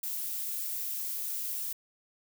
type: noise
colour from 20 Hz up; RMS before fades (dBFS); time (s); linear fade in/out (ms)
violet; -35; 0.03-1.73; 5
effects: none